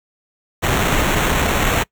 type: noise with sample-and-hold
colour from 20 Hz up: pink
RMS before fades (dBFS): -17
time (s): 0.62-1.84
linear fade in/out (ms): 20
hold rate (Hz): 4900
effects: noise-tail reverb RT60 0.1 s tail -24 dB re dry